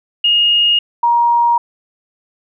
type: tone pair in turn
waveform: sine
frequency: 2855 / 945.1 Hz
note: F7 / A#5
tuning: +37 / +24 cents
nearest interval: octave + perfect fifth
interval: 1913 cents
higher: first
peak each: -9 dBFS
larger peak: neither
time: 0.24-0.79 / 1.03-1.58 s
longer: neither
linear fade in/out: 5 ms
effects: none